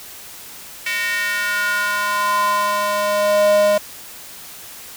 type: tone with high-pass filter sweep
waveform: square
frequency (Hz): 205.6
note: G#3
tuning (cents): -17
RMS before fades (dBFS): -18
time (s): 0.86-3.78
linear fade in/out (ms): 5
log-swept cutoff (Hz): 2100 to 540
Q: 4.3
effects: white hiss -37 dBFS RMS until 4.96 s